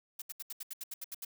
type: noise bursts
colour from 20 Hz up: blue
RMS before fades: -41 dBFS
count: 11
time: 0.19-1.249 s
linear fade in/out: 5 ms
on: 29 ms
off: 74 ms
effects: none